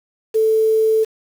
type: tone with quantisation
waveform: sine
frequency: 440 Hz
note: A4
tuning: in tune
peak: -12 dBFS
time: 0.34-1.05 s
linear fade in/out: 20 ms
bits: 6
effects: none